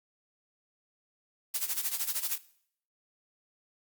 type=noise with tremolo; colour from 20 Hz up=blue; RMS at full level=-29 dBFS; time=1.54-2.38 s; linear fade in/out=5 ms; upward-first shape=sine; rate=13 Hz; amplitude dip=80%; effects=noise-tail reverb RT60 0.6 s tail -18 dB re dry + Opus 48 kbps